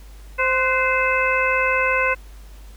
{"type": "harmonic tone with a mistuned harmonic", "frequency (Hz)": 520, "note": "C5", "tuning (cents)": -11, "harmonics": [1, 2, 3, 4, 5], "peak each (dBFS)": [-23, -23, -23, -23, -23], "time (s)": [0.38, 2.15], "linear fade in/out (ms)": 20, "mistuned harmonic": 3, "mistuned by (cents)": -62, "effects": ["added 50 Hz sine -38 dBFS peak until 2.76 s", "pink hiss -51 dBFS RMS until 2.76 s"]}